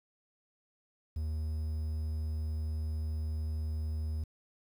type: tone with quantisation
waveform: triangle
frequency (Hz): 77.78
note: D#2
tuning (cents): 0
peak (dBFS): -30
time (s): 1.16-4.24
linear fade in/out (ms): 5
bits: 10
effects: none